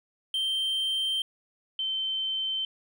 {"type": "tone pair in turn", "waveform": ["triangle", "sine"], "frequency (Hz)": [3136, 3095], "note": ["G7", "G7"], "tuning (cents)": [0, -23], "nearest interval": "unison", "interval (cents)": 23, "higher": "first", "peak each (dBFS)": [-24, -27], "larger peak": "first", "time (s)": [[0.34, 1.22], [1.79, 2.65]], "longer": "first", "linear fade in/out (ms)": 2, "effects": []}